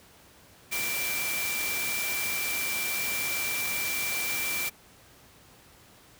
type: tone in noise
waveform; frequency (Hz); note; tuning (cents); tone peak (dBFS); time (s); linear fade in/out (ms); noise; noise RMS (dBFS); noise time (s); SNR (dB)
sine; 2349; D7; 0; -31; 0.71-4.7; 20; white; -32; 0.71-4.7; -2
effects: pink hiss -55 dBFS RMS until 6.19 s + high-pass 60 Hz 12 dB/octave